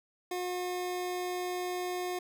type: tone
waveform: 25% pulse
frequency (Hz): 360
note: F#4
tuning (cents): -47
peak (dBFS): -29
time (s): 0.31-2.19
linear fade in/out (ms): 5
effects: none